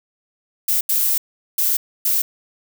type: noise bursts at uneven times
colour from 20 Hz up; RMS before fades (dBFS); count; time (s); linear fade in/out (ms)
violet; -18; 4; 0.68-0.81 / 0.89-1.18 / 1.58-1.77 / 2.05-2.22; 5
effects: none